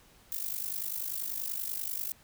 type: noise with amplitude modulation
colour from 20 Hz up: violet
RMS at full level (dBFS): -32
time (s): 0.32-2.12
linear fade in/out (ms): 0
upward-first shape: sine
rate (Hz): 50.3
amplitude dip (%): 80
effects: pink hiss -60 dBFS RMS until 2.23 s